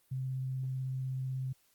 sine tone with vibrato, 130.81 Hz, C3, in tune, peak -33 dBFS, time 0.11-1.53 s, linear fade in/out 10 ms, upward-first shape triangle, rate 16 Hz, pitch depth 11 cents each way, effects white hiss -70 dBFS RMS until 1.74 s + Opus 32 kbps

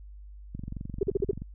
click train, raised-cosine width 5 ms, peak -24 dBFS, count 21, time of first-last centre 0.55-1.42 s, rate 23 Hz
sine tone bursts, 393.6 Hz, G4, 7 cents sharp, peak -21 dBFS, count 5, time 1.01-1.312 s, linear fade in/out 5 ms, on 22 ms, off 48 ms
effects added 50 Hz sine -43 dBFS peak until 1.54 s

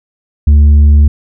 sine tone with tanh clipping, 73.42 Hz, D2, in tune, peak -3 dBFS, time 0.47-1.08 s, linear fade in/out 5 ms, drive 4 dB, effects none

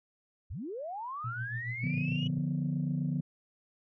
sine linear sweep, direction up, 51.91 to 2958 Hz, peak -36 dBFS, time 0.5-2.28 s, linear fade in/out 10 ms
sine tone with tremolo, 119 Hz, A#2, 36 cents sharp, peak -32 dBFS, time 1.24-2.39 s, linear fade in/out 5 ms, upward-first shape triangle, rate 7.1 Hz, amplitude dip 90%
sine chord, B diminished, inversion first, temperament equal, 146.83 / 174.61 / 246.9 Hz, D3 / F3 / B3, 0 / 0 / 0 cents, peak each -31 / -33 / -35 dBFS, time 1.83-3.21 s, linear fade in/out 10 ms
effects tanh soft clip ceiling -22 dBFS

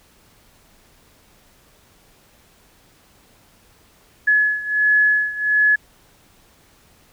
sine beating tone pair, 1701 / 1702.4 Hz, G#6 / G#6, +41 / +42 cents, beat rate 1.4 Hz, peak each -16 / -19 dBFS, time 4.27-5.76 s, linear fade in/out 10 ms, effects pink hiss -54 dBFS RMS until 7.12 s

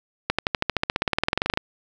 accelerating click train, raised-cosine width 0.3 ms, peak -4 dBFS, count 23, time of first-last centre 0.3-1.574 s, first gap 86 ms, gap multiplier 0.96, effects none

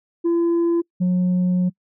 sine tone pair in turn, 339.2 / 181.04 Hz, E4 / F#3, +50 / -37 cents, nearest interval major seventh, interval 1087 cents, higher first, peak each -13 dBFS, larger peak neither, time 0.24-0.82 / 1-1.7 s, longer second, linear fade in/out 20 ms, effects noise-tail reverb RT60 0.1 s tail -26 dB re dry + tanh soft clip ceiling -15 dBFS

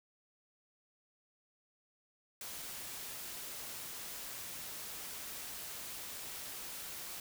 white noise, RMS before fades -45 dBFS, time 2.41-7.2 s, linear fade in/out 2 ms, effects none

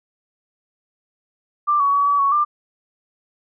sine tone with pitch steps, 1183 / 1124 / 1134 / 1143 / 1114 / 1190 Hz, D6 / C#6 / C#6 / D6 / C#6 / D6, +12 / +24 / +39 / -47 / +8 / +22 cents, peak -14 dBFS, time 1.67-2.45 s, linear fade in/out 20 ms, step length 130 ms, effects none

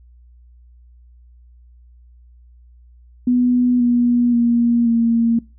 sine tone with pitch steps, 246.9 / 241.5 / 236.3 / 231.2 Hz, B3 / B3 / A#3 / A#3, 0 / -39 / +24 / -14 cents, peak -12 dBFS, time 3.27-5.39 s, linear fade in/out 5 ms, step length 530 ms, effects noise-tail reverb RT60 0.3 s tail -23 dB re dry + added 60 Hz sine -44 dBFS peak until 5.58 s

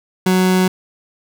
30% pulse tone, 185.1 Hz, F#3, 1 cent sharp, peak -9 dBFS, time 0.26-0.68 s, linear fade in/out 5 ms, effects none

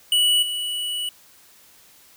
square tone with level steps, 2945 Hz, F#7, 9 cents flat, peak -16 / -25 dBFS, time 0.12-1.09 s, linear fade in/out 2 ms, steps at 0.42 s, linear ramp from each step 10 ms, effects white hiss -52 dBFS RMS until 2.16 s

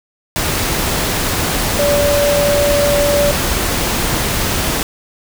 sine tone in noise, 577 Hz, D5, 31 cents flat, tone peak -12 dBFS, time 1.79-3.31 s, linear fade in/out 0 ms, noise pink, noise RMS -17 dBFS, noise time 0.36-4.83 s, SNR +2 dB, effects none

